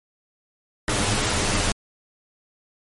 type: noise with comb filter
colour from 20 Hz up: pink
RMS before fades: -22 dBFS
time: 0.88-1.72 s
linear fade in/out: 2 ms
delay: 9.9 ms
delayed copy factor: +0.65
effects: MP3 48 kbps